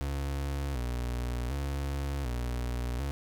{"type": "tone with vibrato", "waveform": "35% pulse", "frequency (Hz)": 65, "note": "C2", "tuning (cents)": -11, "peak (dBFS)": -29, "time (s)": [0.01, 3.11], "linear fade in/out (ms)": 0, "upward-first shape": "square", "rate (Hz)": 0.67, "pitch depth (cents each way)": 120, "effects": []}